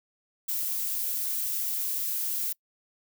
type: noise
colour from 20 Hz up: violet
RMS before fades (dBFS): -30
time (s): 0.48-2.53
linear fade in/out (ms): 10
effects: noise-tail reverb RT60 0.1 s tail -25 dB re dry